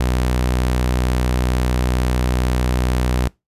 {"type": "tone", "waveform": "sawtooth", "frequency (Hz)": 62.2, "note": "B1", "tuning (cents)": 13, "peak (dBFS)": -12, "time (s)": [0, 3.28], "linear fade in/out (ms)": 5, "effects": ["noise-tail reverb RT60 0.2 s tail -23 dB re dry", "resampled to 32000 Hz"]}